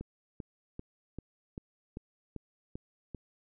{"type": "click train", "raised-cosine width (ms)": 3, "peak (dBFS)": -27, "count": 9, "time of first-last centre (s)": [0.01, 3.147], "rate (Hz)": 2.55, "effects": []}